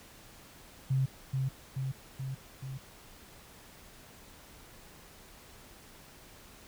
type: tone with echo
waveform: sine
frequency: 133 Hz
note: C3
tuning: 29 cents sharp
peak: -25 dBFS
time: 0.9-1.06 s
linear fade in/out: 10 ms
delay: 430 ms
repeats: 4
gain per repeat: -3 dB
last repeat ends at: 2.78 s
effects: pink hiss -54 dBFS RMS until 6.67 s